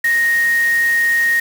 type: tone in noise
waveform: sine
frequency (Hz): 1864.7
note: A#6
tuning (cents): 0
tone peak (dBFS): -12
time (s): 0.04-1.4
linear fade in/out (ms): 5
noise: white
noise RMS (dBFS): -30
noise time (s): 0.04-1.4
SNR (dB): +15
effects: none